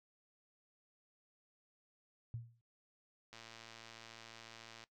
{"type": "tone with exponential decay", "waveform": "sine", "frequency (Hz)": 116.6, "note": "A#2", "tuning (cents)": 1, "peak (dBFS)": -38, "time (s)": [2.34, 2.61], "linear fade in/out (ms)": 0, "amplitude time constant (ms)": 57}
{"type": "click train", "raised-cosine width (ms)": 0.2, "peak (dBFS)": -35, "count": 173, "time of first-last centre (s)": [3.33, 4.839], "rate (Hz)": 114}
{"effects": ["noise-tail reverb RT60 0.1 s tail -18 dB re dry"]}